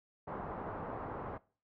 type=low-pass noise; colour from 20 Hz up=white; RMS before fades=-42 dBFS; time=0.27-1.38 s; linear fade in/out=10 ms; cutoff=1100 Hz; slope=24 dB/octave; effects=noise-tail reverb RT60 0.4 s tail -21 dB re dry